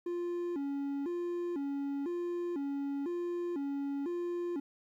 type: tone with vibrato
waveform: triangle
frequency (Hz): 312.7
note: D#4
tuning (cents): +9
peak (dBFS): -31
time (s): 0.06-4.6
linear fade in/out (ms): 5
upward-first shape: square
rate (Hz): 1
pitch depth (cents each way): 190
effects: 12-bit